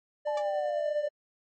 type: tone with tremolo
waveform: triangle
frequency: 594 Hz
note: D5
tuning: 20 cents sharp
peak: -25 dBFS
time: 0.25-1.09 s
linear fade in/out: 20 ms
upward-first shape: sine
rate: 10 Hz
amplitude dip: 25%
type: linear sweep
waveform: sine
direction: down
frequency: 880 to 554.4 Hz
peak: -33 dBFS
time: 0.27-1.08 s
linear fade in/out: 5 ms
type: tone with exponential decay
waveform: sawtooth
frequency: 582 Hz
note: D5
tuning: 16 cents flat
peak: -28 dBFS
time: 0.37-0.46 s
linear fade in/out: 5 ms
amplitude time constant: 18 ms
effects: MP3 32 kbps